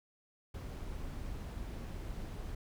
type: noise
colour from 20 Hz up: brown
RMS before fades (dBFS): -42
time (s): 0.54-2.55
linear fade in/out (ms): 5
effects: none